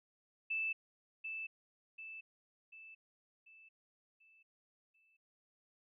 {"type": "tone with echo", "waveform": "sine", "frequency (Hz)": 2637, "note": "E7", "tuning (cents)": 0, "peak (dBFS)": -34, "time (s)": [0.5, 0.73], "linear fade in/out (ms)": 10, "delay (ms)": 740, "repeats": 6, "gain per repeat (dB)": -6, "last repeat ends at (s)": 5.17, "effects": []}